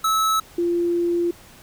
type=tone pair in turn; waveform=square / sine; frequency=1300 / 345.2 Hz; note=E6 / F4; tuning=-24 / -20 cents; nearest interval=octave + major seventh; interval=2296 cents; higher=first; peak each=-18 dBFS; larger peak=neither; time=0.04-0.4 / 0.58-1.31 s; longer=second; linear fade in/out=5 ms; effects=pink hiss -47 dBFS RMS until 1.62 s